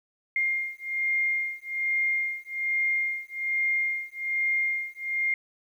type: beating tone pair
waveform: sine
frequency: 2118 / 2119.2 Hz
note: C7 / C7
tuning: +21 / +22 cents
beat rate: 1.2 Hz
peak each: -28 dBFS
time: 0.36-5.34 s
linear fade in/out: 2 ms
effects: 10-bit